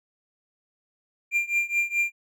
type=tone with tremolo; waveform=triangle; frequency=2386 Hz; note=D7; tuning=27 cents sharp; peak=-17 dBFS; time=1.31-2.12 s; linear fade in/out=50 ms; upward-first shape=triangle; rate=4.7 Hz; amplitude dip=95%; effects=none